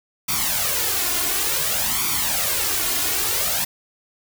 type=noise with flanger; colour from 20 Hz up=white; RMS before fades=-22 dBFS; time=0.28-3.65 s; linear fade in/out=10 ms; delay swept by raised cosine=0.86 to 2.86 ms; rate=0.56 Hz; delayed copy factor=+0.7; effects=none

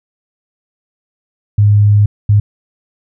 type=tone bursts at uneven times; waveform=sine; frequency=103.5 Hz; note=G#2; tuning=5 cents flat; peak=-5 dBFS; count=2; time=1.58-2.06 / 2.29-2.4 s; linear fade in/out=5 ms; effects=none

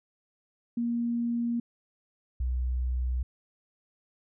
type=tone pair in turn; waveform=sine; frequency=235.9 / 62.48 Hz; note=A#3 / B1; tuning=+21 / +21 cents; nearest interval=octave + major seventh; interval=2300 cents; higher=first; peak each=-26 dBFS; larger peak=neither; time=0.77-1.6 / 2.4-3.23 s; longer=neither; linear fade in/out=5 ms; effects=none

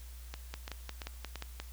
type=two click trains; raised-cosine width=0.2 ms; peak=-22 / -23 dBFS; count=7 / 4; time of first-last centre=0.54-1.6 / 0.34-1.357 s; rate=5.66 / 2.95 Hz; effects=added 60 Hz sine -45 dBFS peak until 1.72 s + white hiss -57 dBFS RMS until 1.72 s

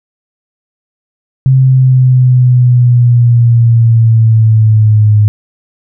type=linear sweep; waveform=sine; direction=down; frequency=132.5 to 104.8 Hz; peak=-3 dBFS; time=1.46-5.28 s; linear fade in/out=0 ms; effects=none

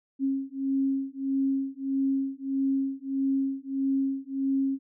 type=beating tone pair; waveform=sine; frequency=270 / 271.6 Hz; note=C#4 / C#4; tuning=-45 / -35 cents; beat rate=1.6 Hz; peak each=-28 dBFS; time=0.19-4.79 s; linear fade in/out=50 ms; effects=none

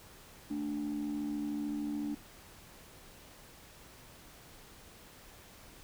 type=tone pair together; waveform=sine; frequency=220 / 293.7 Hz; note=A3 / D4; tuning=0 / 0 cents; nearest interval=perfect fourth; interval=500 cents; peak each=-37 / -33 dBFS; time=0.5-2.15 s; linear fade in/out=10 ms; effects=tanh soft clip ceiling -30 dBFS + pink hiss -55 dBFS RMS until 5.83 s

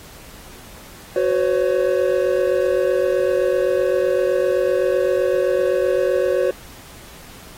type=chord; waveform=triangle; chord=F# suspended fourth; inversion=none; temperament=equal with one note detuned; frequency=370 / 506.6 / 554.4 Hz; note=F#4 / B4 / C#5; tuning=0 / +44 / 0 cents; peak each=-18 dBFS; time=1.16-6.51 s; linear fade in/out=2 ms; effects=pink hiss -42 dBFS RMS until 7.57 s + AAC 48 kbps

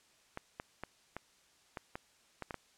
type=clicks; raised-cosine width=0.5 ms; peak=-25 dBFS; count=9; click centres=0.374 / 0.599 / 0.836 / 1.166 / 1.772 / 1.955 / 2.423 / 2.508 / 2.543 s; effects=white hiss -67 dBFS RMS until 2.77 s + low-pass 8000 Hz 12 dB/octave

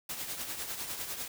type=noise with tremolo; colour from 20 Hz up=white; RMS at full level=-36 dBFS; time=0.09-1.28 s; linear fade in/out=5 ms; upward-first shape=triangle; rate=10 Hz; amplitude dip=60%; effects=none

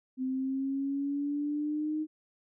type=exponential sweep; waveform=sine; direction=up; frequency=257.6 to 311.1 Hz; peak=-29 dBFS; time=0.17-2.07 s; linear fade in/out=50 ms; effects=none

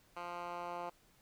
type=tone with band-pass filter sweep; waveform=10% pulse; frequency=174.61 Hz; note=F3; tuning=in tune; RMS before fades=-43 dBFS; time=0.16-0.9 s; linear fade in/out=10 ms; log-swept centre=1300 to 850 Hz; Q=1.2; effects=pink hiss -68 dBFS RMS until 1.21 s

